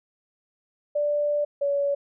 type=tone pair in turn; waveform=sine; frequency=587.3 / 566 Hz; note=D5 / C#5; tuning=0 / +36 cents; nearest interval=minor second; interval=64 cents; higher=first; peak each=-21 dBFS; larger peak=neither; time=0.95-1.45 / 1.61-1.95 s; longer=first; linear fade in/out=10 ms; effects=none